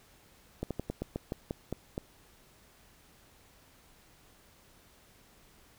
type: slowing click train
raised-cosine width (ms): 2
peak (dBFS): -20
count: 10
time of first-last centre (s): 0.63-1.979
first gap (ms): 77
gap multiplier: 1.16
effects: pink hiss -61 dBFS RMS until 5.78 s